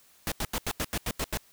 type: noise bursts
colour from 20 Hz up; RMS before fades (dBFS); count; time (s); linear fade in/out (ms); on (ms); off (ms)
pink; -30; 9; 0.27-1.373; 0; 47; 85
effects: white hiss -60 dBFS RMS until 1.52 s